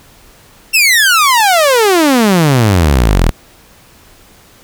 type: exponential sweep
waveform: sawtooth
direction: down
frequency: 2751 to 36.49 Hz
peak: -3 dBFS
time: 0.73-3.31 s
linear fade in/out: 20 ms
effects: pink hiss -43 dBFS RMS until 4.63 s